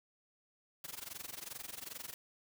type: noise with amplitude modulation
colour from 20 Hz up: white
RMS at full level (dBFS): -43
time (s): 0.84-2.14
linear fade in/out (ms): 2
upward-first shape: sine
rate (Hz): 22.5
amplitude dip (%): 90
effects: none